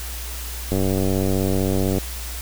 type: click train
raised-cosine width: 2 ms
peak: -9 dBFS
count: 122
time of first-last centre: 0.72-1.983 s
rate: 95.8 Hz
effects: added 60 Hz sine -30 dBFS peak until 2.41 s + white hiss -34 dBFS RMS until 2.41 s